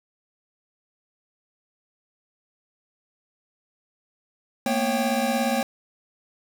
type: tone cluster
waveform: square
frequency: 224.5 / 241.7 / 548 / 786 Hz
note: A3 / B3 / C#5 / G5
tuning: +35 / -37 / -20 / +4 cents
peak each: -28 dBFS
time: 4.66-5.63 s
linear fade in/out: 2 ms
effects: none